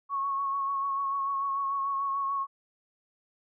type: tone with vibrato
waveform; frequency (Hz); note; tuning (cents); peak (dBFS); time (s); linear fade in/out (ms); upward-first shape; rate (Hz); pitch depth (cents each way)
sine; 1103; C#6; -9; -27; 0.09-2.47; 50; sine; 6.8; 26
effects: none